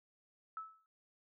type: tone with exponential decay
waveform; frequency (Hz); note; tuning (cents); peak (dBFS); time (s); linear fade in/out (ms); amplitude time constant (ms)
sine; 1305; E6; -18; -38; 0.57-0.86; 1; 62
effects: none